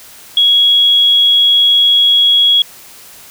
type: tone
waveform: sine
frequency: 3327 Hz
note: G#7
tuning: 2 cents sharp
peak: -6 dBFS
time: 0.37-2.62 s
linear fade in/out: 2 ms
effects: white hiss -37 dBFS RMS until 3.3 s